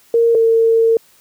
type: tone pair in turn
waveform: sine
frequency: 463.7 / 454.2 Hz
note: A#4 / A#4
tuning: -9 / -45 cents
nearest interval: unison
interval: 36 cents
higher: first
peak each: -9 dBFS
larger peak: neither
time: 0.14-0.35 / 0.35-0.97 s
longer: second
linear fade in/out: 2 ms
effects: white hiss -51 dBFS RMS until 1.2 s + high-pass 60 Hz 12 dB/octave